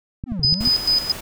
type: clicks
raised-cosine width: 5 ms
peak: -15 dBFS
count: 7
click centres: 0.239 / 0.32 / 0.395 / 0.448 / 0.526 / 0.609 / 0.674 s
type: linear two-way sweep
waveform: triangle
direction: down then up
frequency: 273.5 to 120 to 273.5 Hz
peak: -22 dBFS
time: 0.26-0.71 s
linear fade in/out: 50 ms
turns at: 0.45 s
type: tone with tremolo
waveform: sine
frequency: 5000 Hz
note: D#8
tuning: 8 cents sharp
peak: -14 dBFS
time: 0.43-1.12 s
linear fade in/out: 5 ms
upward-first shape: square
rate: 4.5 Hz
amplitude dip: 75%
type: noise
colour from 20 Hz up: pink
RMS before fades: -33 dBFS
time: 0.6-1.21 s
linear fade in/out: 10 ms
effects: none